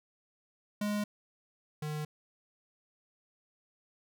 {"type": "tone pair in turn", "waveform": "square", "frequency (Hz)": [207.7, 151.67], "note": ["G#3", "D#3"], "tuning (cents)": [0, -44], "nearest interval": "perfect fourth", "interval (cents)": 544, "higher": "first", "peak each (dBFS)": [-31, -35], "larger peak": "first", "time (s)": [[0.81, 1.04], [1.82, 2.05]], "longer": "neither", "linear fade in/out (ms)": 5, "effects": []}